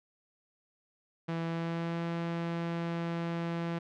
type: tone with pitch glide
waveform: sawtooth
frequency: 165.7 to 168.69 Hz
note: E3 to E3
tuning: +9 to +40 cents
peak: -28 dBFS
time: 1.28-3.79 s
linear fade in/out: 10 ms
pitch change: +31 cents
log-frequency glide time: 1.45-2.03 s
effects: low-pass 3000 Hz 12 dB/octave